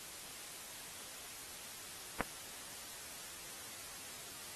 clicks, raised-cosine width 0.5 ms, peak -17 / -24 dBFS, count 2, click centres 2.207 / 2.211 s, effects white hiss -49 dBFS RMS until 4.55 s + AAC 32 kbps

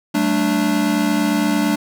square chord, G suspended second, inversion none, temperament equal with one note detuned, 191.19 / 220 / 293.7 Hz, G3 / A3 / D4, -43 / 0 / 0 cents, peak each -23 / -21 / -19 dBFS, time 0.14-1.76 s, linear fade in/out 10 ms, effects none

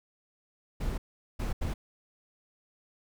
brown noise bursts at uneven times, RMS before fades -31 dBFS, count 3, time 0.8-0.98 / 1.39-1.53 / 1.61-1.74 s, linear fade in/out 10 ms, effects none

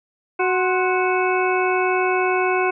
harmonic tone with a mistuned harmonic, 369.7 Hz, F#4, 1 cent flat, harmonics 1 / 2 / 3 / 4 / 6 / 7, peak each -20 / -23 / -25 / -26 / -28 / -28 dBFS, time 0.39-2.71 s, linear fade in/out 10 ms, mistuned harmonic 3, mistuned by -80 cents, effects none

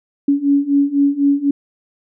sine beating tone pair, 280 / 284 Hz, C#4 / C#4, +18 / +42 cents, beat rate 4 Hz, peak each -16 / -14 dBFS, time 0.28-1.51 s, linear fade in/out 5 ms, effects none

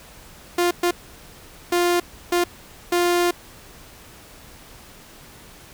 sawtooth tone bursts at uneven times, 350.5 Hz, F4, 6 cents sharp, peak -13 dBFS, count 5, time 0.58-0.71 / 0.83-0.91 / 1.72-2 / 2.32-2.44 / 2.92-3.31 s, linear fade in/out 5 ms, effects pink hiss -45 dBFS RMS until 5.73 s

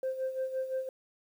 sine tone with tremolo, 523.3 Hz, C5, in tune, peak -27 dBFS, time 0.03-0.89 s, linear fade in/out 2 ms, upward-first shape sine, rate 5.8 Hz, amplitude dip 70%, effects tanh soft clip ceiling -27 dBFS + 10-bit

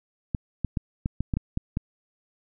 clicks, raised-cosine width 5 ms, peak -13 dBFS, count 9, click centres 0.348 / 0.647 / 0.772 / 1.059 / 1.206 / 1.338 / 1.37 / 1.574 / 1.771 s, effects none

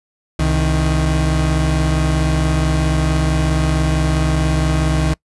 35% pulse tone pair together, 65.99 / 156.5 Hz, C2 / D#3, +15 / +10 cents, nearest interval octave + minor third, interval 1495 cents, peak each -15 dBFS, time 0.39-5.14 s, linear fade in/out 5 ms, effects noise-tail reverb RT60 0.1 s tail -24 dB re dry + resampled to 24000 Hz

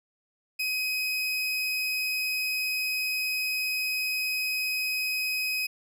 30% pulse tone, 2523 Hz, D#7, 23 cents sharp, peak -24 dBFS, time 0.59-5.67 s, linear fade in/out 10 ms, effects none

